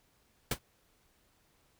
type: noise with exponential decay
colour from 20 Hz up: pink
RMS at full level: -25 dBFS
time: 0.51-0.59 s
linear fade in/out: 5 ms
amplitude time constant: 17 ms
effects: pink hiss -70 dBFS RMS until 1.79 s